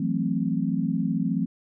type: chord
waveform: sine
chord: F# half-diminished seventh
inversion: third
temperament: equal with one note detuned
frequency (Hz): 166.06 / 185 / 220 / 261.6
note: E3 / F#3 / A3 / C4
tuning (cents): +13 / 0 / 0 / 0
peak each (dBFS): -28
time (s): 0-1.46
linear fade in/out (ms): 5
effects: none